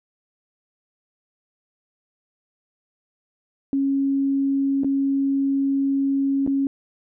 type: tone with dropouts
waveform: sine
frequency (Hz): 274.6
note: C#4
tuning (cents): -16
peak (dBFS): -18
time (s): 3.73-6.67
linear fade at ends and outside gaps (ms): 1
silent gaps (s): 4.835-4.845 / 6.465-6.475
effects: none